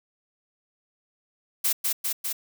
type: noise with echo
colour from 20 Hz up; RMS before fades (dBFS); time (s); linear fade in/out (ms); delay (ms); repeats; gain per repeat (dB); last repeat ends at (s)
blue; -23; 1.64-1.73; 10; 200; 3; -2; 2.33
effects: none